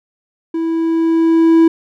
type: tone with level ramp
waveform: triangle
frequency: 328.1 Hz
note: E4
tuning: 8 cents flat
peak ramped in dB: -14 to -3 dBFS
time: 0.54-1.68 s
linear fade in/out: 5 ms
effects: none